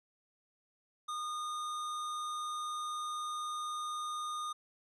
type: tone with hard clipping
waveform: sine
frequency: 1224 Hz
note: D#6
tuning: 29 cents flat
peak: -38 dBFS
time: 1.08-4.53 s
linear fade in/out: 10 ms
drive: 17 dB
effects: resampled to 24000 Hz